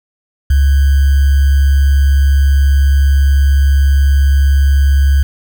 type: tone with sample-and-hold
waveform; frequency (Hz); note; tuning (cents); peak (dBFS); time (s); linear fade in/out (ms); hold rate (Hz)
sine; 69.3; C#2; 0; -6; 0.5-5.23; 5; 1575
effects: none